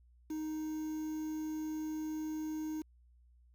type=tone with quantisation; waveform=triangle; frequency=311.1 Hz; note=D#4; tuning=in tune; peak=-34 dBFS; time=0.3-2.82 s; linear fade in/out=5 ms; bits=9; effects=added 60 Hz sine -61 dBFS peak until 3.54 s